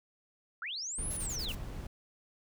sine linear two-way sweep, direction up then down, 1280 to 11175 to 2594 Hz, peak -36 dBFS, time 0.62-1.52 s, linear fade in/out 2 ms, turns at 1.11 s
brown noise, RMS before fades -40 dBFS, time 0.98-1.87 s, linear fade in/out 5 ms
white noise bursts, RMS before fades -47 dBFS, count 5, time 1.1-1.553 s, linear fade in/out 10 ms, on 73 ms, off 22 ms
effects none

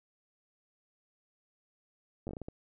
slowing click train, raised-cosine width 2 ms, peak -27 dBFS, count 8, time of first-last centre 2.27-2.485 s, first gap 9 ms, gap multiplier 1.4, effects none

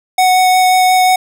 square tone with vibrato, 740 Hz, F#5, in tune, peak -8 dBFS, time 0.18-1.16 s, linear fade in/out 5 ms, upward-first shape sine, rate 5.6 Hz, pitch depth 8 cents each way, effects none

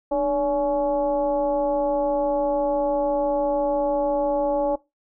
sine tone with frequency modulation, 571 Hz, D5, 49 cents flat, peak -19 dBFS, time 0.11-4.76 s, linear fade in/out 10 ms, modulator 272 Hz, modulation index 0.91, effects noise-tail reverb RT60 0.2 s tail -19 dB re dry

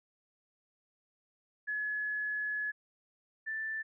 sine tone pair in turn, 1700 / 1765.1 Hz, G#6 / A6, +40 / +5 cents, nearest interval minor second, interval 65 cents, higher second, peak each -32 / -34 dBFS, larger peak first, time 1.67-2.72 / 3.46-3.83 s, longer first, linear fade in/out 20 ms, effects none

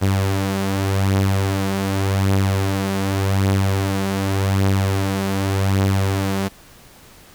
sawtooth beating tone pair, 97 / 97.86 Hz, G2 / G2, -18 / -2 cents, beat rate 0.86 Hz, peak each -14 / -19 dBFS, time 0.01-6.49 s, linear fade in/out 20 ms, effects pink hiss -46 dBFS RMS until 7.34 s

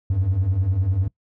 triangle beating tone pair, 87.3 / 97.3 Hz, F2 / G2, 0 / -12 cents, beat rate 10 Hz, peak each -21 / -16 dBFS, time 0.1-1.08 s, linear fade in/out 5 ms, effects noise-tail reverb RT60 0.1 s tail -23 dB re dry + tanh soft clip ceiling -13 dBFS

